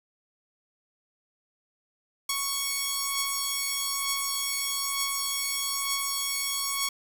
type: beating tone pair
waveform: 5% pulse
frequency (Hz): 1108.7 / 1109.8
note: C#6 / C#6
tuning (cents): 0 / +2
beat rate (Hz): 1.1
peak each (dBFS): -22 / -16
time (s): 2.29-6.89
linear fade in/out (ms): 5
effects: 8-bit